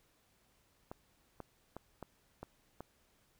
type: clicks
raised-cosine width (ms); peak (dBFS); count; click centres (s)
1; -30; 6; 0.915 / 1.403 / 1.766 / 2.027 / 2.43 / 2.806
effects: pink hiss -72 dBFS RMS until 3.39 s